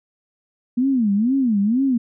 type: tone with vibrato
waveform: sine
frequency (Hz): 233.1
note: A#3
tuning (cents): 0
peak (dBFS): -15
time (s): 0.77-1.98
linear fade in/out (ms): 10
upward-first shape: sine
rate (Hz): 2.1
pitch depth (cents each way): 280
effects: none